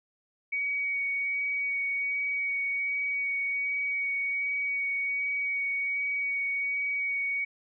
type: tone with vibrato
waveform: sine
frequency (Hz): 2249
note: C#7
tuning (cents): +24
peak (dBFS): -27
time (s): 0.52-7.45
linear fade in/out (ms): 10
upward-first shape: sine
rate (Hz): 1.3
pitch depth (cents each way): 10
effects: none